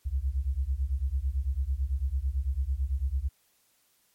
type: beating tone pair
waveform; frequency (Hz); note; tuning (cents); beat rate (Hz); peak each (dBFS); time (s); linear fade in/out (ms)
sine; 62.6 / 71.6; B1 / D2; +24 / -43; 9; -29; 0.05-3.29; 20
effects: white hiss -68 dBFS RMS until 4.14 s + MP3 64 kbps